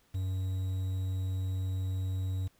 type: tone with quantisation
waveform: triangle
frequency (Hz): 93.8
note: F#2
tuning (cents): +24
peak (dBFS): -28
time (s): 0.14-2.48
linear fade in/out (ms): 10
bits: 9
effects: pink hiss -68 dBFS RMS until 2.59 s